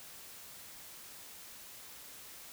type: silence
effects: white hiss -51 dBFS RMS until 2.52 s